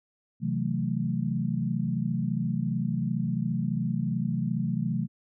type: chord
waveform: sine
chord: F# half-diminished seventh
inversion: second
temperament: equal with one note detuned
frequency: 130.81 / 162.17 / 185 / 220 Hz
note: C3 / E3 / F#3 / A3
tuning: 0 / -28 / 0 / 0 cents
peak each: -31 dBFS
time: 0.4-5.08 s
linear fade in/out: 50 ms
effects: none